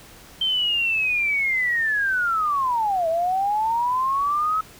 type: linear two-way sweep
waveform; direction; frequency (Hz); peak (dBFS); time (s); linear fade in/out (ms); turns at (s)
sine; down then up; 3136 to 641 to 1294; -19; 0.41-4.61; 5; 3.08
effects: pink hiss -46 dBFS RMS until 4.79 s